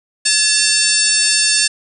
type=harmonic tone with a mistuned harmonic; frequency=899 Hz; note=A5; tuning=37 cents sharp; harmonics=2 / 3 / 4 / 5 / 6 / 7 / 8 / 9 / 10; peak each=-22 / -21 / -24 / -18 / -19 / -24 / -21 / -21 / -19 dBFS; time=0.25-1.68 s; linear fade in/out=10 ms; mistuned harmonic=2; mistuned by=-84 cents; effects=none